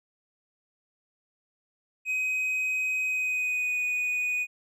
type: tone with pitch glide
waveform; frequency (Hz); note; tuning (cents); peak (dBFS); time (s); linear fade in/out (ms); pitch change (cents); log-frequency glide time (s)
triangle; 2520 to 2478; D#7 to D#7; +21 to -8; -24; 2.05-4.47; 50; -29; 3.07-3.81
effects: none